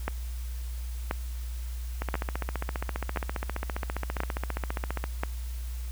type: two click trains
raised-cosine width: 0.5 ms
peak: -16 / -13 dBFS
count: 46 / 6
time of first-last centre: 2.02-5.04 / 0.08-5.235 s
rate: 14.9 / 0.97 Hz
effects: added 60 Hz sine -32 dBFS peak until 5.91 s + white hiss -50 dBFS RMS until 5.91 s